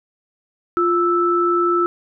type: tone pair together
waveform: sine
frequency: 349.2 / 1317.5 Hz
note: F4 / E6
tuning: 0 / -1 cents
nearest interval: octave + major seventh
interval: 2299 cents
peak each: -17 dBFS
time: 0.77-1.86 s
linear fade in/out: 0 ms
effects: none